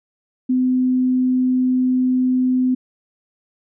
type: tone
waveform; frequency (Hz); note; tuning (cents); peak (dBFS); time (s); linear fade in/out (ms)
sine; 254.7; C4; -46; -14; 0.49-2.75; 10
effects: none